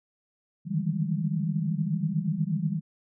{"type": "tone cluster", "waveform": "sine", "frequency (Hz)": [148, 155.9, 164.4, 196.2, 209.2], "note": ["D3", "D#3", "E3", "G3", "G#3"], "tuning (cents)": [14, 4, -4, 2, 13], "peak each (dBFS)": [-34, -31, -29, -31, -36], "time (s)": [0.65, 2.81], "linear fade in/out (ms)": 50, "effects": []}